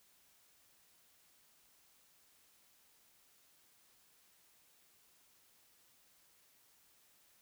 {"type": "silence", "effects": ["white hiss -69 dBFS RMS until 7.41 s"]}